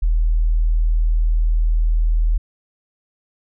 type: tone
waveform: sine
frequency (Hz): 40.04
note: E1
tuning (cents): -50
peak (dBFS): -13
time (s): 0.02-2.38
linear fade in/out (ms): 10
effects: none